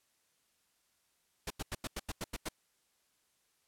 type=noise bursts; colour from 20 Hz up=pink; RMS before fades=-38 dBFS; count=9; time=1.47-2.488 s; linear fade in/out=5 ms; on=34 ms; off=89 ms; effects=white hiss -75 dBFS RMS until 3.67 s + low-pass 12000 Hz 12 dB/octave